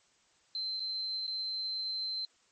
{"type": "tone with dropouts", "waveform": "sine", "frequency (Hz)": 4100, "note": "C8", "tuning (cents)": -36, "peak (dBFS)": -33, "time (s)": [0.55, 2.25], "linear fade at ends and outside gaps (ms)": 1, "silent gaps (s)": [[0.796, 0.802], [1.267, 1.278]], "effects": ["white hiss -68 dBFS RMS until 2.51 s", "MP3 32 kbps"]}